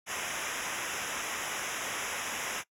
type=noise with comb filter; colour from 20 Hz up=pink; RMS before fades=-35 dBFS; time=0.06-2.64 s; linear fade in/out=50 ms; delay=0.23 ms; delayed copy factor=-1; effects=noise-tail reverb RT60 0.1 s tail -21 dB re dry + low-pass 11000 Hz 12 dB/octave